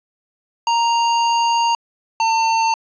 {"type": "tone pair in turn", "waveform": "square", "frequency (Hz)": [932.3, 901.6], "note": ["A#5", "A5"], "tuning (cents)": [0, 42], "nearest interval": "minor second", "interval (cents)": 58, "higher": "first", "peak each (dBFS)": -15, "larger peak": "neither", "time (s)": [[0.67, 1.75], [2.2, 2.74]], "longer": "first", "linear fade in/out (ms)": 2, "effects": ["resampled to 16000 Hz", "8-bit"]}